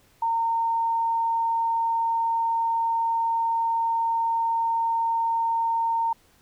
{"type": "tone", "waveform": "sine", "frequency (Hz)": 916, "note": "A#5", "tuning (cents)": -31, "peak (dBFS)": -21, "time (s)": [0.22, 6.13], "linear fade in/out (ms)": 5, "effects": ["pink hiss -60 dBFS RMS until 6.41 s"]}